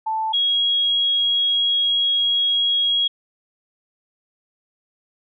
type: tone pair in turn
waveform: sine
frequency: 880 / 3301 Hz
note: A5 / G#7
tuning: 0 / -11 cents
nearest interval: octave + major seventh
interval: 2289 cents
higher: second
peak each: -20 / -16 dBFS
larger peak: second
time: 0.06-0.33 / 0.33-3.08 s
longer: second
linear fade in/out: 10 ms
effects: none